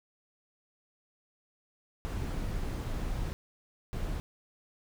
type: noise bursts at uneven times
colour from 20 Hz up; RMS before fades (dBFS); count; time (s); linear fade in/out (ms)
brown; -34; 2; 2.05-3.33 / 3.93-4.2; 0
effects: none